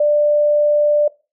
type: tone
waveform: sine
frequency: 592 Hz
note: D5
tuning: 14 cents sharp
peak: -11 dBFS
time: 0-1.08 s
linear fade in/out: 5 ms
effects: noise-tail reverb RT60 0.3 s tail -21 dB re dry